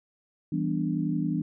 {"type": "chord", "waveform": "sine", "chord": "E minor seventh", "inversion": "none", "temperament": "equal", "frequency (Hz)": [164.81, 196, 246.9, 293.7], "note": ["E3", "G3", "B3", "D4"], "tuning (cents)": [0, 0, 0, 0], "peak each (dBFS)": [-29, -32, -32, -30], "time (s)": [0.52, 1.42], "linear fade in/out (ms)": 5, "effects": []}